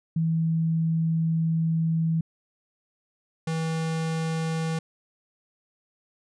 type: tone pair in turn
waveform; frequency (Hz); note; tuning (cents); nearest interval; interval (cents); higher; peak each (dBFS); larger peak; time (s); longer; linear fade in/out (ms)
sine / square; 162.8 / 161.68; E3 / E3; -21 / -33; unison; 12; first; -21 / -26; first; 0.16-2.21 / 3.47-4.79; first; 5
effects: resampled to 22050 Hz